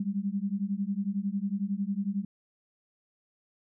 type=beating tone pair; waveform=sine; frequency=193.7 / 204.7 Hz; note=G3 / G#3; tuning=-20 / -25 cents; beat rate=11 Hz; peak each=-31 dBFS; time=0-2.25 s; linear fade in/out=5 ms; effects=none